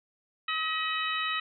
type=harmonic tone with a mistuned harmonic; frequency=637 Hz; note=D#5; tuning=41 cents sharp; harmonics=2 / 3 / 4 / 5 / 6; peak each=-32 / -34 / -35 / -36 / -37 dBFS; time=0.48-1.4 s; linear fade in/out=5 ms; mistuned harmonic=5; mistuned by=-95 cents; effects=none